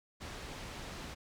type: low-pass noise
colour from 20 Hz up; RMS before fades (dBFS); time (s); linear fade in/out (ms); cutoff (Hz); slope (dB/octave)
pink; -45; 0.2-1.15; 20; 6200; 12
effects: none